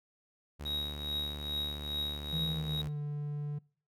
sawtooth tone, 73.42 Hz, D2, in tune, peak -36 dBFS, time 0.59-2.89 s, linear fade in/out 20 ms
triangle tone with tremolo, 3800 Hz, A#7, 33 cents sharp, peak -30 dBFS, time 0.65-2.82 s, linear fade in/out 10 ms, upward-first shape triangle, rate 2.4 Hz, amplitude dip 85%
triangle tone with pitch glide, 161 to 146.79 Hz, E3 to D3, -41 to 0 cents, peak -32 dBFS, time 2.32-3.59 s, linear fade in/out 10 ms, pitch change -159 cents, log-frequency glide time 2.43-2.98 s
effects noise-tail reverb RT60 0.5 s tail -26 dB re dry

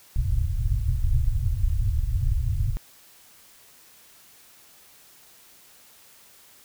pink low-pass noise, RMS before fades -23 dBFS, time 0.16-2.77 s, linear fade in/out 0 ms, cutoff 130 Hz, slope 96 dB/octave, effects white hiss -53 dBFS RMS until 6.64 s

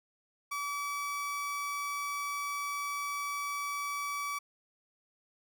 30% pulse tone, 1147 Hz, D6, 41 cents flat, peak -31 dBFS, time 0.51-4.39 s, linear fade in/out 10 ms, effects none

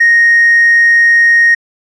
triangle tone with hard clipping, 1864.7 Hz, A#6, in tune, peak -4 dBFS, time 0-1.55 s, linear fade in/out 10 ms, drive 2 dB, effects resampled to 24000 Hz

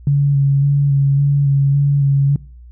sine tone with vibrato, 140.5 Hz, C#3, 24 cents sharp, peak -10 dBFS, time 0.07-2.36 s, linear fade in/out 2 ms, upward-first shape square, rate 1.8 Hz, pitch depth 18 cents each way, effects noise-tail reverb RT60 0.5 s tail -23 dB re dry + added 60 Hz sine -36 dBFS peak until 2.71 s

